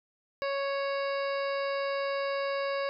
harmonic tone with a mistuned harmonic, 554.4 Hz, C#5, in tune, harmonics 1 / 2 / 3 / 4 / 5 / 7 / 8 / 9, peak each -30 / -36 / -40 / -42 / -44 / -47 / -48 / -49 dBFS, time 0.42-2.89 s, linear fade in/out 0 ms, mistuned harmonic 8, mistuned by +55 cents, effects none

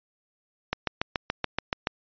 click train, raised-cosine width 0.3 ms, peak -9 dBFS, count 9, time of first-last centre 0.73-1.871 s, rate 7.01 Hz, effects resampled to 11025 Hz

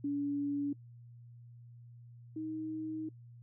sine tone pair in turn, 285.4 / 314.4 Hz, D4 / D#4, -49 / +18 cents, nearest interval major second, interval 167 cents, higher second, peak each -31 / -36 dBFS, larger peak first, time 0.04-0.73 / 2.36-3.09 s, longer second, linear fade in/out 5 ms, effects noise-tail reverb RT60 0.1 s tail -23 dB re dry + added 119 Hz sine -51 dBFS peak until 3.42 s

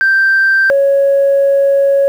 sine tone pair in turn, 1568 / 554.4 Hz, G6 / C#5, 0 / 0 cents, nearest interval octave + tritone, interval 1800 cents, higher first, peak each -6 dBFS, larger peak neither, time 0.01-0.7 / 0.7-2.08 s, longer second, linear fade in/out 0 ms, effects tanh soft clip ceiling -4 dBFS + 7-bit

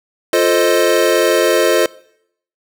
square chord, F dominant seventh, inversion none, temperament equal, 349.2 / 440 / 523.3 / 622.3 Hz, F4 / A4 / C5 / Eb5, 0 / 0 / 0 / 0 cents, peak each -17 dBFS, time 0.33-1.86 s, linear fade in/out 2 ms, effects noise-tail reverb RT60 0.7 s tail -22 dB re dry

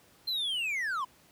triangle linear sweep, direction down, 4182 to 969 Hz, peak -28 dBFS, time 0.27-1.05 s, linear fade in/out 10 ms, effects pink hiss -61 dBFS RMS until 1.31 s + high-pass 80 Hz 12 dB/octave

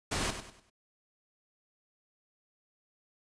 pink noise with echo, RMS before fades -32 dBFS, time 0.11-0.31 s, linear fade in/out 10 ms, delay 98 ms, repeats 4, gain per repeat -9 dB, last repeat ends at 0.702 s, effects resampled to 22050 Hz

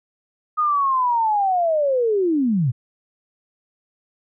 sine linear sweep, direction down, 1247 to 110 Hz, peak -16 dBFS, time 0.57-2.72 s, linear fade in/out 20 ms, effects none

